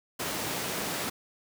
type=high-pass noise; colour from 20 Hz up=pink; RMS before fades=-33 dBFS; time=0.19-1.1 s; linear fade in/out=10 ms; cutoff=170 Hz; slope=12 dB/octave; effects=none